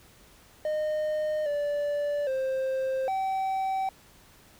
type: tone with pitch steps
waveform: triangle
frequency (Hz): 613 / 582 / 527 / 768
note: D#5 / D5 / C5 / G5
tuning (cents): -26 / -16 / +12 / -36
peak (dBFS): -24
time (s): 0.65-3.89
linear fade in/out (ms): 2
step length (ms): 810
effects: pink hiss -56 dBFS RMS until 4.59 s